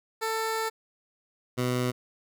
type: tone pair in turn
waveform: 15% pulse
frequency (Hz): 444.7 / 124.79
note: A4 / B2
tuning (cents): +18 / +18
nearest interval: octave + minor seventh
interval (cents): 2200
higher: first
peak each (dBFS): -21 / -19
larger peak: second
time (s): 0.21-0.7 / 1.57-1.92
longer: first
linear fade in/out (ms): 20
effects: none